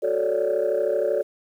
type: chord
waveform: sine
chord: D major seventh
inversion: first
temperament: equal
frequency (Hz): 370 / 440 / 554.4 / 587.3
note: F#4 / A4 / C#5 / D5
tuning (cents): 0 / 0 / 0 / 0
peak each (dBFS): -27 / -24 / -24 / -24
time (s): 0.02-1.23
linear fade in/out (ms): 20
effects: tanh soft clip ceiling -14 dBFS + 9-bit